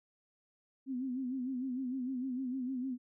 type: tone with vibrato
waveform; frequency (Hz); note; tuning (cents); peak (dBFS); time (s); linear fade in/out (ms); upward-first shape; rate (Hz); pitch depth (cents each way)
sine; 256.9; C4; -32; -34; 0.86-2.98; 50; sine; 6.6; 83
effects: none